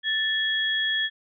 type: tone pair together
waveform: sine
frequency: 1760 / 3319 Hz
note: A6 / G#7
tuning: 0 / -2 cents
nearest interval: major seventh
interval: 1098 cents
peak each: -25 dBFS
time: 0.03-1.1 s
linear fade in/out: 50 ms
effects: none